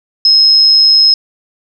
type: tone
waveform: sine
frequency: 5150 Hz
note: E8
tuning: 41 cents flat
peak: -4 dBFS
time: 0.25-1.14 s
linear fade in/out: 2 ms
effects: none